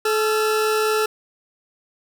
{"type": "tone pair together", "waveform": "40% pulse", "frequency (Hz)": [431.4, 1359], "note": ["A4", "F6"], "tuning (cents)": [-34, -48], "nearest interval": "octave + minor sixth", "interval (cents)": 1986, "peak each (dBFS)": [-18, -23], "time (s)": [0.05, 1.06], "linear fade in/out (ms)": 5, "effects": []}